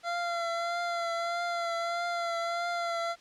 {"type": "tone with vibrato", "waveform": "25% pulse", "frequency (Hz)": 685, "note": "F5", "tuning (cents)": -34, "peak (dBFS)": -26, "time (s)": [0.03, 3.16], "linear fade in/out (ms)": 50, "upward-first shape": "triangle", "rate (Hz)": 1.6, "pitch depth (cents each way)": 30, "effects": ["white hiss -57 dBFS RMS until 3.2 s", "low-pass 5000 Hz 12 dB/octave"]}